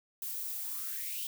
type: noise with high-pass filter sweep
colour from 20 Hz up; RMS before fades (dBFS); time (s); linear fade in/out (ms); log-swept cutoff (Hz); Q
violet; -38; 0.22-1.27; 2; 350 to 3300; 6.5
effects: none